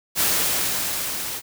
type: noise with level ramp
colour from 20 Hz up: white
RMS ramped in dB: -19 to -30 dBFS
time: 0.15-1.42 s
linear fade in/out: 50 ms
effects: none